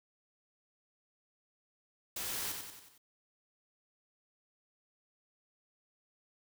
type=noise with echo; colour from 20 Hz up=white; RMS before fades=-39 dBFS; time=2.16-2.52 s; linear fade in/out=5 ms; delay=92 ms; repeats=5; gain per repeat=-5 dB; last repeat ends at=2.98 s; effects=none